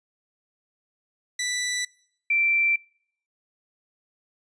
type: tone pair in turn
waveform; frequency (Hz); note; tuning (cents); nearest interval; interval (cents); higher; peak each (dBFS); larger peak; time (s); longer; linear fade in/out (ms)
15% pulse / sine; 1975.5 / 2346; B6 / D7; 0 / -2; minor third; 298; second; -19; neither; 1.39-1.85 / 2.3-2.76; neither; 5
effects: noise-tail reverb RT60 0.7 s tail -26 dB re dry + resampled to 22050 Hz